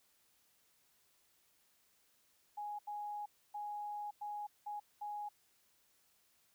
sine tone bursts at uneven times, 830.6 Hz, G#5, in tune, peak -40 dBFS, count 6, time 2.57-2.79 / 2.87-3.26 / 3.54-4.11 / 4.21-4.47 / 4.66-4.8 / 5.01-5.29 s, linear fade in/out 10 ms, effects white hiss -73 dBFS RMS until 6.54 s

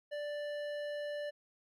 sine tone with hard clipping, 587.3 Hz, D5, in tune, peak -39 dBFS, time 0.11-1.31 s, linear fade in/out 20 ms, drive 12 dB, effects none

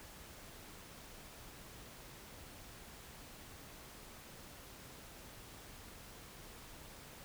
silence, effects pink hiss -54 dBFS RMS until 7.24 s

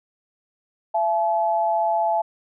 sine tone pair together, 674.3 / 859 Hz, E5 / A5, +39 / -42 cents, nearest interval major third, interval 419 cents, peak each -21 dBFS, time 0.94-2.22 s, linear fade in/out 10 ms, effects none

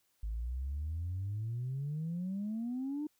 sine exponential sweep, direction up, 51.91 to 306.2 Hz, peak -33 dBFS, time 0.23-3.07 s, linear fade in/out 5 ms, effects tanh soft clip ceiling -31 dBFS + white hiss -75 dBFS RMS until 3.19 s

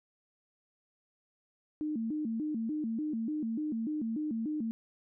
sine tone with vibrato, 262.1 Hz, C4, 3 cents sharp, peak -31 dBFS, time 1.81-4.71 s, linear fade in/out 0 ms, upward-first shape square, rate 3.4 Hz, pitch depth 260 cents each way, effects none

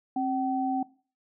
sine tone pair together, 266.3 / 763.3 Hz, C4 / G5, +31 / -46 cents, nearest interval octave + tritone, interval 1823 cents, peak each -28 dBFS, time 0.16-0.83 s, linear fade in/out 5 ms, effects noise-tail reverb RT60 0.4 s tail -20 dB re dry

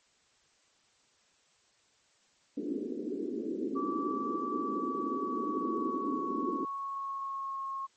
pink band-pass noise, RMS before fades -35 dBFS, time 2.57-6.65 s, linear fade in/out 5 ms, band 240 to 410 Hz, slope 48 dB/octave
sine tone with pitch glide, 1156 to 1084.8 Hz, D6 to C#6, -28 to -38 cents, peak -34 dBFS, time 3.75-7.87 s, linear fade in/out 20 ms, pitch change -110 cents, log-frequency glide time 4.53-7.65 s
effects white hiss -68 dBFS RMS until 7.96 s + MP3 32 kbps

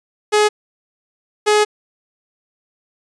sawtooth tone pair in turn, 421.3 / 421.3 Hz, G#4 / G#4, +25 / +25 cents, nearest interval unison, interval 0 cents, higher neither, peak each -7 dBFS, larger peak neither, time 0.32-0.49 / 1.46-1.65 s, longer second, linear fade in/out 20 ms, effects resampled to 22050 Hz

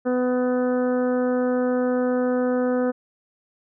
harmonic tone, 250.4 Hz, B3, 24 cents sharp, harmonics 1 / 2 / 3 / 4 / 5 / 6 / 7, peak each -22 / -22 / -34 / -40 / -36 / -37 / -45 dBFS, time 0.05-2.92 s, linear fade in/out 20 ms, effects none

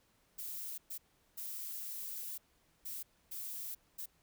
violet noise bursts at uneven times, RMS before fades -43 dBFS, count 6, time 0.38-0.78 / 0.9-0.98 / 1.37-2.38 / 2.85-3.03 / 3.31-3.75 / 3.98-4.06 s, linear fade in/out 10 ms, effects pink hiss -72 dBFS RMS until 4.22 s

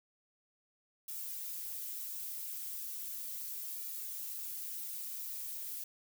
violet noise with flanger, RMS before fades -42 dBFS, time 1.08-5.84 s, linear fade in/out 5 ms, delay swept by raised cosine 1.9 to 6.2 ms, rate 0.36 Hz, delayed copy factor -0.95, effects none

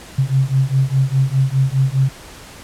sine beating tone pair, 131.5 / 136.4 Hz, C3 / C#3, +9 / -28 cents, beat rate 4.9 Hz, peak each -16 dBFS, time 0.18-2.09 s, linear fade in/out 10 ms, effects pink hiss -38 dBFS RMS until 2.63 s + low-pass 11000 Hz 12 dB/octave

